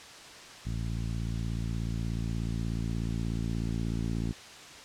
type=tone with low-pass filter sweep; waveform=10% pulse; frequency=56.6 Hz; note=A1; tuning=50 cents sharp; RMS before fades=-32 dBFS; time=0.65-4.33 s; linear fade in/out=20 ms; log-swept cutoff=140 to 260 Hz; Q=0.87; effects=white hiss -47 dBFS RMS until 4.84 s + low-pass 6000 Hz 12 dB/octave